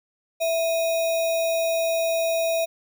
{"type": "tone with sample-and-hold", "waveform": "sine", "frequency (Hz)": 659.3, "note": "E5", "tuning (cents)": 0, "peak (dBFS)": -20, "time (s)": [0.4, 2.66], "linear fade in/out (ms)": 20, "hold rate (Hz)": 3150, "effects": []}